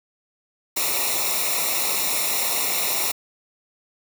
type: noise with comb filter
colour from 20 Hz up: white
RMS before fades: -23 dBFS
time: 0.76-3.12 s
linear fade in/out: 10 ms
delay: 0.63 ms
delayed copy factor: -0.85
effects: none